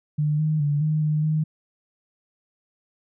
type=tone with pitch steps; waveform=sine; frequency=150 / 154.8 / 145.6 / 154.3 / 152.4 / 155.2 Hz; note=D3 / D#3 / D3 / D#3 / D#3 / D#3; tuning=+37 / -9 / -15 / -14 / -36 / -4 cents; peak=-19 dBFS; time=0.18-1.44 s; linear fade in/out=10 ms; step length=210 ms; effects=none